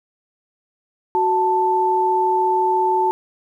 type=tone pair together; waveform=sine; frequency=371.3 / 883 Hz; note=F#4 / A5; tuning=+6 / +6 cents; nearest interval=octave + minor third; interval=1500 cents; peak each=-20 / -16 dBFS; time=1.15-3.11 s; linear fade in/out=0 ms; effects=9-bit